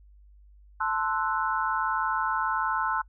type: chord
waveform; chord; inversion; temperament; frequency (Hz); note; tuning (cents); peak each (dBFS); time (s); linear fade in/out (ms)
sine; F# half-diminished seventh; first; equal; 880 / 1046.5 / 1318.5 / 1480; A5 / C6 / E6 / F#6; 0 / 0 / 0 / 0; -30 / -30 / -30 / -31; 0.8-3.02; 10
effects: noise-tail reverb RT60 0.1 s tail -24 dB re dry + added 50 Hz sine -51 dBFS peak until 3.08 s